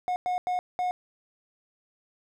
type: tone bursts at uneven times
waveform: triangle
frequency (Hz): 725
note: F#5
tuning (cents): -35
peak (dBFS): -23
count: 4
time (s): 0.08-0.16 / 0.26-0.38 / 0.47-0.59 / 0.79-0.91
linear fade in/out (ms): 0
effects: none